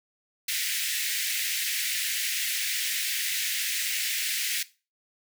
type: high-pass noise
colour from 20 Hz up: pink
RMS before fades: -29 dBFS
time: 0.48-4.63 s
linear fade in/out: 5 ms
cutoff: 1800 Hz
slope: 48 dB/octave
effects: noise-tail reverb RT60 0.3 s tail -17 dB re dry